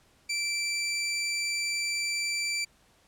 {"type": "tone", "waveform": "20% pulse", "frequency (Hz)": 2338, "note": "D7", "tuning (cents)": -8, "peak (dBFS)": -23, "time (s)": [0.29, 2.65], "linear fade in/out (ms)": 10, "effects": ["pink hiss -63 dBFS RMS until 3.07 s", "low-pass 11000 Hz 12 dB/octave"]}